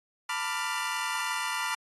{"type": "chord", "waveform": "25% pulse", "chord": "B half-diminished seventh", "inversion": "third", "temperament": "equal with one note detuned", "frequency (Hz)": [897.5, 987.8, 1174.7, 1396.9], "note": ["A5", "B5", "D6", "F6"], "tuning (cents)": [34, 0, 0, 0], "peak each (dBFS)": [-33, -30, -33, -31], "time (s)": [0.29, 1.75], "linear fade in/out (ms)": 5, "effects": ["AAC 32 kbps"]}